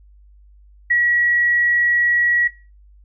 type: tone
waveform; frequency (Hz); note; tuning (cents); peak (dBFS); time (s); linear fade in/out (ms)
sine; 1921; B6; -48; -13; 0.9-2.48; 10
effects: noise-tail reverb RT60 0.3 s tail -17 dB re dry + added 50 Hz sine -45 dBFS peak until 3.04 s